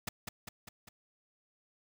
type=noise with echo; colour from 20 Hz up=pink; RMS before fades=-36 dBFS; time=0.07-0.09 s; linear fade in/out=5 ms; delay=200 ms; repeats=4; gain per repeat=-4 dB; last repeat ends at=0.89 s; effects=none